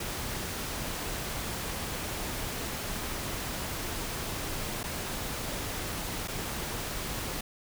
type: noise with dropouts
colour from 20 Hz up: pink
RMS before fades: -35 dBFS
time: 0-7.41 s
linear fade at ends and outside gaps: 5 ms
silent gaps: 4.832-4.838 / 6.276-6.281 s
effects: none